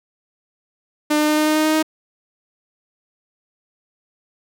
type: tone with pitch steps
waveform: sawtooth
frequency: 300.7 / 302.4 / 304.2 / 306 / 307.7 / 309.5 / 311.3 / 313.1 Hz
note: D4 / D#4 / D#4 / D#4 / D#4 / D#4 / D#4 / D#4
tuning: +41 / -49 / -39 / -29 / -19 / -9 / +1 / +11 cents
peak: -11 dBFS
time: 1.1-1.828 s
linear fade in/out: 10 ms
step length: 91 ms
effects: none